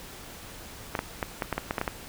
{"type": "clicks", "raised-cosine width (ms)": 0.5, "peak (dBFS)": -12, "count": 10, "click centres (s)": [0.952, 0.991, 1.228, 1.422, 1.527, 1.58, 1.709, 1.782, 1.814, 1.878], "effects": ["pink hiss -44 dBFS RMS until 2.08 s"]}